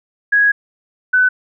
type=tone pair in turn; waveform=sine; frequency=1660 / 1503.3 Hz; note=G#6 / F#6; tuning=-1 / +27 cents; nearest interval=major second; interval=172 cents; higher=first; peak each=-9 dBFS; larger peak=neither; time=0.32-0.52 / 1.13-1.29 s; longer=first; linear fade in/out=10 ms; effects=none